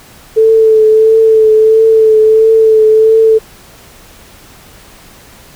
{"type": "tone with vibrato", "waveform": "sine", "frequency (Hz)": 440, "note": "A4", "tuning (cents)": 0, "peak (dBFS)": -3, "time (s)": [0.36, 3.39], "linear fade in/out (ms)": 20, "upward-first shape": "triangle", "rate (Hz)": 1.5, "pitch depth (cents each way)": 27, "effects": ["pink hiss -38 dBFS RMS until 5.55 s"]}